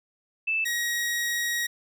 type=tone pair in turn; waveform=sine / sawtooth; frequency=2637 / 1894.9 Hz; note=E7 / A#6; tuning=0 / +28 cents; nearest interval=tritone; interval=572 cents; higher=first; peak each=-23 / -22 dBFS; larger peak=second; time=0.47-0.65 / 0.65-1.67 s; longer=second; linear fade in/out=10 ms; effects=none